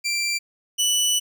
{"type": "tone pair in turn", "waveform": "20% pulse", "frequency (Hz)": [2355, 2967], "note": ["D7", "F#7"], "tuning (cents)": [4, 4], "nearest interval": "major third", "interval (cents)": 400, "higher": "second", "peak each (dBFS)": [-17, -13], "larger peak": "second", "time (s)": [[0.04, 0.39], [0.78, 1.2]], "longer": "second", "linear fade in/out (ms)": 20, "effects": []}